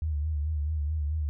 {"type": "tone with vibrato", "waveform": "sine", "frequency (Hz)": 75.8, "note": "D#2", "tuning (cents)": -45, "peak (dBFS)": -26, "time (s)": [0.02, 1.29], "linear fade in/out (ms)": 0, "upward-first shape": "sine", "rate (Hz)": 4.6, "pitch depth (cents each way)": 75, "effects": []}